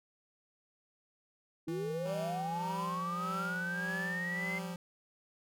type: linear sweep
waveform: sine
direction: up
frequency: 311.8 to 2089 Hz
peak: -35 dBFS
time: 1.67-4.59 s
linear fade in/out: 10 ms
type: tone with pitch glide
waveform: square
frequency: 162.9 to 175.6 Hz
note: E3 to F3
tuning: -20 to +10 cents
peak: -40 dBFS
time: 1.68-4.76 s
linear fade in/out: 2 ms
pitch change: +130 cents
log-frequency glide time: 1.91-3.11 s
type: tone with tremolo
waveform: 10% pulse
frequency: 194.1 Hz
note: G3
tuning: 17 cents flat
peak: -33 dBFS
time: 2.05-4.75 s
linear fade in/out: 10 ms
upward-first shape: sine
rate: 1.7 Hz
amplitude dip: 70%
effects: none